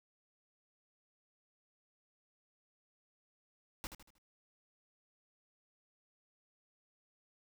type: noise with echo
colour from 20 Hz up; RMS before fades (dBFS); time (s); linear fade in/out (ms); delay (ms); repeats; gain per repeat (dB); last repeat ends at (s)
pink; -42; 3.84-3.87; 0; 78; 4; -8; 4.182
effects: none